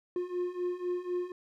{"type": "beating tone pair", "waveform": "triangle", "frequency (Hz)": [354.5, 358.5], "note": ["F4", "F4"], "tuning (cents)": [26, 45], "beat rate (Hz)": 4, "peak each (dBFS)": [-34, -31], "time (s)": [0.16, 1.32], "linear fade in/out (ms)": 2, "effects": []}